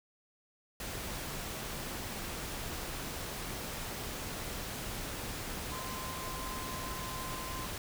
sine tone in noise, 1037 Hz, C6, 16 cents flat, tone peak -43 dBFS, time 5.72-7.66 s, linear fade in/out 2 ms, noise pink, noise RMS -40 dBFS, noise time 0.8-7.78 s, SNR -6 dB, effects none

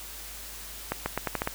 accelerating click train, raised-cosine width 0.5 ms, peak -12 dBFS, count 7, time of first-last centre 0.92-1.474 s, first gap 140 ms, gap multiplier 0.83, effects added 51 Hz sine -47 dBFS peak until 1.54 s + white hiss -42 dBFS RMS until 1.54 s

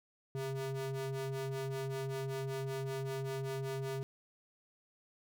square ring-modulated tone, 133.7 Hz, C3, 38 cents sharp, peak -34 dBFS, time 0.35-4.03 s, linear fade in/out 0 ms, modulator 270 Hz, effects none

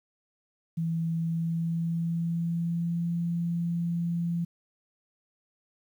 sine tone with pitch glide, 164.81 to 170.33 Hz, E3 to F3, 0 to -43 cents, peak -26 dBFS, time 0.77-4.45 s, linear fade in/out 10 ms, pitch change +57 cents, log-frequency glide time 1.17-3.1 s, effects 10-bit

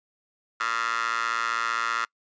15% pulse tone with high-pass filter, 115.4 Hz, A#2, 17 cents flat, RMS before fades -27 dBFS, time 0.6-2.05 s, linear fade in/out 5 ms, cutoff 1400 Hz, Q 7.1, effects noise-tail reverb RT60 0.1 s tail -26 dB re dry + resampled to 16000 Hz

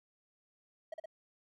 triangle tone with echo, 640 Hz, D#5, 49 cents sharp, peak -36 dBFS, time 0.92-0.94 s, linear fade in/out 5 ms, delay 59 ms, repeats 2, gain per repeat -2 dB, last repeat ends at 1.058 s, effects none

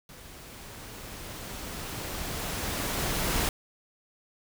pink noise with level ramp, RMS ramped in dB -48 to -27 dBFS, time 0.09-3.49 s, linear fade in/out 2 ms, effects none

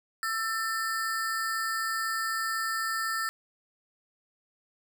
square ring-modulated tone, 1561 Hz, G6, 8 cents flat, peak -26 dBFS, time 0.23-3.29 s, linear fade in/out 0 ms, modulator 229 Hz, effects none

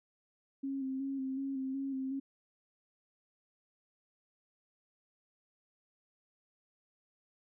sine tone with vibrato, 268.6 Hz, C4, 46 cents sharp, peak -34 dBFS, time 0.63-2.2 s, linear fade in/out 10 ms, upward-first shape square, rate 2.7 Hz, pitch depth 27 cents each way, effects none

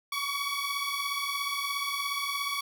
15% pulse beating tone pair, 1120 / 1137 Hz, C#6 / C#6, +18 / +44 cents, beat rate 17 Hz, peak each -27 / -26 dBFS, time 0.12-2.61 s, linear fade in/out 5 ms, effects none

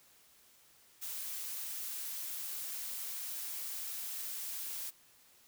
blue noise, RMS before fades -41 dBFS, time 1.01-4.91 s, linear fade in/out 20 ms, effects white hiss -64 dBFS RMS until 5.47 s

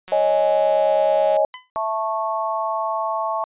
click train, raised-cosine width 0.2 ms, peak -20 dBFS, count 239, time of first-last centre 0.08-1.366 s, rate 185 Hz
sine chord, C# suspended second, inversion none, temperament just, 554.4 / 623.7 / 831.5 Hz, C#5 / D#5 / G#5, 0 / +4 / +2 cents, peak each -20 / -17 / -22 dBFS, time 0.12-1.45 s, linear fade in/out 2 ms
15% pulse tone with exponential decay, 1009 Hz, B5, 37 cents sharp, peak -23 dBFS, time 1.54-1.7 s, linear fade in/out 1 ms, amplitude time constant 34 ms
harmonic tone, 220 Hz, A3, in tune, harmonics 3 / 4 / 5, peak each -25 / -25 / -25 dBFS, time 1.76-3.44 s, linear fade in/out 0 ms
effects resampled to 8000 Hz

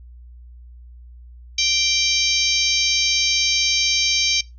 harmonic tone with a mistuned harmonic, 784 Hz, G5, in tune, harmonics 3 / 4 / 5 / 6 / 7 / 8, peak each -24 / -24 / -24 / -24 / -24 / -24 dBFS, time 1.58-4.41 s, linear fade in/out 5 ms, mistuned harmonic 5, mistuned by -25 cents, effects noise-tail reverb RT60 0.2 s tail -20 dB re dry + added 60 Hz sine -39 dBFS peak until 4.58 s

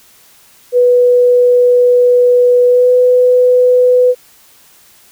sine tone with pitch glide, 492 to 498.6 Hz, B4 to B4, -7 to +16 cents, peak -5 dBFS, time 0.72-4.15 s, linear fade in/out 50 ms, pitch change +23 cents, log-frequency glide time 2.67-2.9 s, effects white hiss -45 dBFS RMS until 5.11 s

